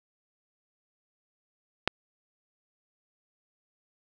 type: click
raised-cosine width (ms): 0.3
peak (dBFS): -6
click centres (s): 1.876
effects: none